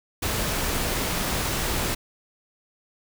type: noise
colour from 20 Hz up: pink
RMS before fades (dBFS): -26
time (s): 0.22-1.95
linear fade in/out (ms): 10
effects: none